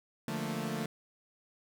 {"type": "chord", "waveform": "sawtooth", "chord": "Bb major seventh", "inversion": "first", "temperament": "equal", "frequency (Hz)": [146.83, 174.61, 220, 233.1], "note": ["D3", "F3", "A3", "Bb3"], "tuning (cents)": [0, 0, 0, 0], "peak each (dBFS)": [-36, -36, -33, -38], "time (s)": [0.28, 0.86], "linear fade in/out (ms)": 2, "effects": []}